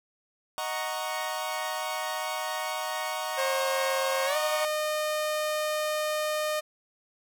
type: chord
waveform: sawtooth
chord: D# minor seventh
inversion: none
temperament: equal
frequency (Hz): 622.3 / 740 / 932.3 / 1108.7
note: D#5 / F#5 / A#5 / C#6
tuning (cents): 0 / 0 / 0 / 0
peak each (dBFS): -32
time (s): 0.58-4.65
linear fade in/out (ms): 0
type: tone with pitch glide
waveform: sawtooth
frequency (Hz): 535 to 611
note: C5 to D#5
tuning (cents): +38 to -32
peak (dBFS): -23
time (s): 3.37-6.61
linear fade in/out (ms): 20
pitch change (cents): +230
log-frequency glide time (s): 4.25-4.37
effects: none